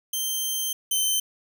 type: tone pair in turn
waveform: 10% pulse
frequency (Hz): 3136 / 3086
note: G7 / G7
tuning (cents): 0 / -28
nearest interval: unison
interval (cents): 28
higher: first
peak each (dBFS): -17 / -13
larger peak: second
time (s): 0.13-0.73 / 0.91-1.2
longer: first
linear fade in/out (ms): 5
effects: none